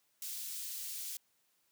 white high-pass noise, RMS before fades -42 dBFS, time 0.22-1.17 s, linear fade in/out 2 ms, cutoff 3900 Hz, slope 12 dB/octave, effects white hiss -75 dBFS RMS until 1.71 s + high-pass 100 Hz 12 dB/octave

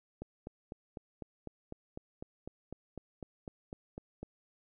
click train, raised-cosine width 2 ms, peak -28 dBFS, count 17, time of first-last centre 0.22-4.23 s, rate 3.99 Hz, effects none

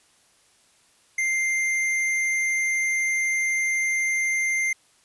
sine tone with hard clipping, 2096 Hz, C7, 2 cents sharp, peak -23 dBFS, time 1.18-4.73 s, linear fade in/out 5 ms, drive 10 dB, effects white hiss -60 dBFS RMS until 5.04 s + resampled to 24000 Hz

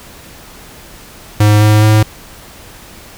square tone with pitch steps, 105.2 / 106.42 / 107.66 Hz, G#2 / G#2 / A2, +23 / +43 / -37 cents, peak -6 dBFS, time 1.4-2.03 s, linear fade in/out 5 ms, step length 210 ms, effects pink hiss -36 dBFS RMS until 3.17 s

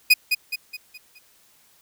30% pulse tone with echo, 2489 Hz, D#7, in tune, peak -8 dBFS, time 0.1-0.14 s, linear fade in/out 10 ms, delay 210 ms, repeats 5, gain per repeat -7 dB, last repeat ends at 1.19 s, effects white hiss -58 dBFS RMS until 1.81 s

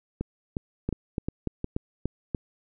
two click trains, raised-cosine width 3 ms, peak -16 / -14 dBFS, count 5 / 6, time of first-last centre 0.21-1.644 / 0.89-2.348 s, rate 2.79 / 3.43 Hz, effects none

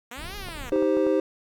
5% pulse linear two-way sweep, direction up then down, 228.2 to 420 to 228.2 Hz, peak -25 dBFS, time 0.11-0.7 s, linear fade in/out 5 ms, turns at 0.36 s
brown noise, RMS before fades -39 dBFS, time 0.15-0.74 s, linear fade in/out 50 ms
clicks, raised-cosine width 1 ms, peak -23 dBFS, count 5, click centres 0.486 / 0.761 / 0.825 / 0.97 / 1.067 s
triangle chord, C minor, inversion first, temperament just, 314 / 392.4 / 523.3 Hz, Eb4 / G4 / C5, +16 / +2 / 0 cents, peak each -22 dBFS, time 0.72-1.2 s, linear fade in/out 2 ms
effects none

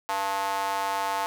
square tone with high-pass filter, 98 Hz, G2, in tune, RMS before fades -28 dBFS, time 0.09-1.26 s, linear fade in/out 0 ms, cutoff 850 Hz, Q 3.9, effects none

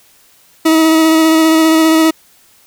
40% pulse tone with vibrato, 320 Hz, D#4, 49 cents sharp, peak -6 dBFS, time 0.65-2.11 s, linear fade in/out 10 ms, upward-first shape square, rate 15 Hz, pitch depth 13 cents each way, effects white hiss -48 dBFS RMS until 2.66 s

